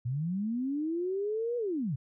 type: linear two-way sweep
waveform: sine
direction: up then down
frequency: 114.8 to 489.5 to 114.8 Hz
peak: -29 dBFS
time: 0.05-1.96 s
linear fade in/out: 10 ms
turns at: 1.57 s
effects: none